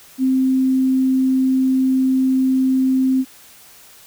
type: tone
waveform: sine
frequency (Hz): 261.6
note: C4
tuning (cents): 0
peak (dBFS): -13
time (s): 0.18-3.25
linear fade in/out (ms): 50
effects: white hiss -45 dBFS RMS until 4.06 s